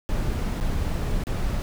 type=noise with dropouts; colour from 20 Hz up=brown; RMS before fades=-25 dBFS; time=0.09-1.62 s; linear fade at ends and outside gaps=0 ms; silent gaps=0.601-0.61 / 1.237-1.269 s; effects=none